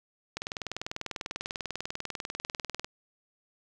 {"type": "click train", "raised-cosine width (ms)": 0.2, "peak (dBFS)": -17, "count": 51, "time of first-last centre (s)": [0.37, 2.845], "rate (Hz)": 20.2, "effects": []}